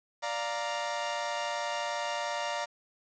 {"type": "chord", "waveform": "sawtooth", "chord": "Bb major", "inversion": "first", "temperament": "equal", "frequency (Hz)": [587.3, 698.5, 932.3], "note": ["D5", "F5", "Bb5"], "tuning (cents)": [0, 0, 0], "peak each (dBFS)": [-32, -33, -31], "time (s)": [0.22, 2.66], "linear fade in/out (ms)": 20, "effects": ["resampled to 16000 Hz", "9-bit"]}